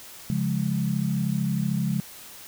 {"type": "chord", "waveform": "sine", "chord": "Db major", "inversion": "none", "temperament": "equal", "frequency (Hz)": [138.59, 174.61, 207.7], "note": ["Db3", "F3", "Ab3"], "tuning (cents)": [0, 0, 0], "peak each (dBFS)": -27, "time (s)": [0.3, 2], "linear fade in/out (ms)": 0, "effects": ["white hiss -44 dBFS RMS until 2.47 s"]}